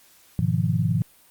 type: chord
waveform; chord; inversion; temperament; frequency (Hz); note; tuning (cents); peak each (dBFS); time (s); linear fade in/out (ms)
sine; F half-diminished seventh; first; equal; 103.83 / 123.47 / 155.56 / 174.61; Ab2 / Cb3 / Eb3 / F3; 0 / 0 / 0 / 0; -25; 0.39-1.02; 0
effects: white hiss -55 dBFS RMS until 1.3 s + Opus 48 kbps